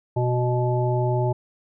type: harmonic tone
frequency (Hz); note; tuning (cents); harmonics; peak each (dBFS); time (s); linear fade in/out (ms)
123.47; B2; 0; 1 / 3 / 5 / 7; -21 / -26 / -28 / -29; 0.16-1.33; 10
effects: none